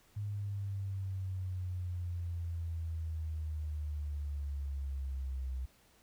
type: exponential sweep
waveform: sine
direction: down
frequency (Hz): 103.83 to 64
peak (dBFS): -35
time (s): 0.16-5.66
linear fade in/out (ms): 10
effects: pink hiss -66 dBFS RMS until 6.02 s